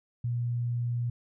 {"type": "tone", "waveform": "sine", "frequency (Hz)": 120, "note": "B2", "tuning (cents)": -49, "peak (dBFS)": -27, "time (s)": [0.24, 1.1], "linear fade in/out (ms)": 5, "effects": []}